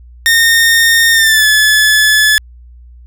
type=tone with pitch glide; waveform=sawtooth; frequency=1835 to 1722 Hz; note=A#6 to A6; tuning=-28 to -38 cents; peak=-3 dBFS; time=0.26-2.38 s; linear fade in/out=0 ms; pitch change=-110 cents; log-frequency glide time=1.12-1.46 s; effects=added 60 Hz sine -34 dBFS peak until 3.06 s